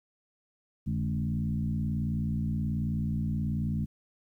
sine tone with frequency modulation, 149.8 Hz, D3, 35 cents sharp, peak -27 dBFS, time 0.86-3.86 s, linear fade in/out 20 ms, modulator 58.7 Hz, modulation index 1.4, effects 11-bit

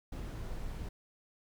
brown noise, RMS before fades -40 dBFS, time 0.12-0.89 s, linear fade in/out 5 ms, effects none

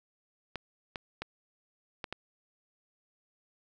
clicks, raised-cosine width 0.3 ms, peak -20 dBFS, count 5, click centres 0.557 / 0.958 / 1.22 / 2.042 / 2.126 s, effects none

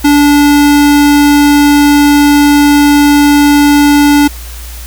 square tone, 290 Hz, D4, 22 cents flat, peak -4 dBFS, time 0.04-4.28 s, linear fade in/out 10 ms, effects added 59 Hz sine -23 dBFS peak until 4.86 s + white hiss -30 dBFS RMS until 4.86 s

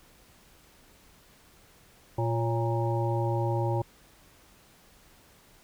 harmonic tone with a mistuned harmonic, 116.54 Hz, A#2, in tune, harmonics 1 / 3 / 5 / 7 / 8, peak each -27 / -32 / -34 / -35 / -36 dBFS, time 2.18-3.82 s, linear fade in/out 5 ms, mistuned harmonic 5, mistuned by -68 cents, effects pink hiss -58 dBFS RMS until 5.63 s

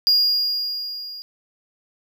triangle tone with level ramp, 4843 Hz, D#8, 48 cents flat, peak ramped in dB -11 to -32 dBFS, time 0.07-1.22 s, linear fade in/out 0 ms, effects none

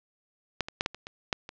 clicks, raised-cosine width 0.2 ms, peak -9 / -19 / -8 / -9 / -24 / -22 / -8 / -23 dBFS, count 8, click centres 0.607 / 0.685 / 0.809 / 0.861 / 0.946 / 1.069 / 1.328 / 1.491 s, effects low-pass 5000 Hz 12 dB/octave

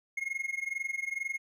triangle tone with amplitude modulation, 2154 Hz, C7, 50 cents sharp, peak -27 dBFS, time 0.17-1.38 s, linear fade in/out 5 ms, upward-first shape sine, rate 22.2 Hz, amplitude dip 90%, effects none

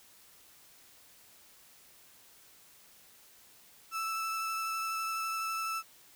35% pulse tone with vibrato, 1318.5 Hz, E6, in tune, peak -31 dBFS, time 3.91-5.83 s, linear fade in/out 50 ms, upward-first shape sine, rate 12 Hz, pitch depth 10 cents each way, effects white hiss -59 dBFS RMS until 6.15 s

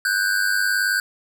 square tone pair together, 1486 / 1585 Hz, F#6 / G6, +7 / +19 cents, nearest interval minor second, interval 112 cents, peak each -22 / -22 dBFS, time 0.05-1 s, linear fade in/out 2 ms, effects none

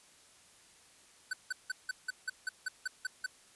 square tone bursts, 1515 Hz, F#6, 40 cents sharp, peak -33 dBFS, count 11, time 1.31-3.263 s, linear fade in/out 5 ms, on 23 ms, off 170 ms, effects white hiss -61 dBFS RMS until 3.55 s + resampled to 24000 Hz

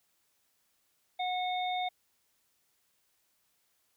harmonic tone, 730 Hz, F#5, 24 cents flat, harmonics 1 / 3 / 5, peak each -31 / -40 / -39 dBFS, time 1.19-1.89 s, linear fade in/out 10 ms, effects white hiss -74 dBFS RMS until 3.96 s

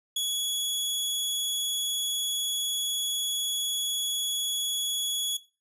sawtooth tone, 3369 Hz, G#7, 24 cents sharp, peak -23 dBFS, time 0.16-5.37 s, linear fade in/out 5 ms, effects noise-tail reverb RT60 0.3 s tail -18 dB re dry + resampled to 32000 Hz

